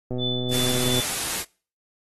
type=click train; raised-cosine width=2 ms; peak=-17 dBFS; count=112; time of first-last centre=0.11-0.998 s; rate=125 Hz
type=tone with tremolo; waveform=sine; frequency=3504 Hz; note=A7; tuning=8 cents flat; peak=-24 dBFS; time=0.18-1.05 s; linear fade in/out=50 ms; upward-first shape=triangle; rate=2.9 Hz; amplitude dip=70%
type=noise; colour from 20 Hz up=white; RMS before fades=-27 dBFS; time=0.5-1.45 s; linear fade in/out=50 ms
effects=noise-tail reverb RT60 0.4 s tail -25 dB re dry + AAC 32 kbps